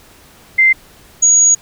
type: tone pair in turn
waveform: sine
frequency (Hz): 2083 / 6711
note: C7 / G#8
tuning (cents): -8 / +17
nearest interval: octave + minor sixth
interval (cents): 2025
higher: second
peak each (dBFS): -6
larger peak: neither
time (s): 0.58-0.73 / 1.22-1.55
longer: second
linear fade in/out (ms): 10
effects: pink hiss -44 dBFS RMS until 1.61 s